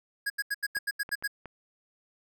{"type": "tone bursts", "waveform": "square", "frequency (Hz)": 1652, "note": "G#6", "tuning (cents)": -10, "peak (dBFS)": -28, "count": 9, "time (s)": [0.26, 1.277], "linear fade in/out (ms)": 10, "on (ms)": 41, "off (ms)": 81}
{"type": "clicks", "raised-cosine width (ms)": 0.5, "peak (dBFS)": -27, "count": 4, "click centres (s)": [0.768, 1.091, 1.225, 1.457]}
{"effects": []}